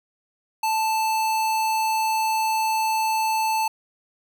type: tone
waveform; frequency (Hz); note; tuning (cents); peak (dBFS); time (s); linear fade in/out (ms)
square; 880; A5; 0; -21; 0.63-3.68; 5
effects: none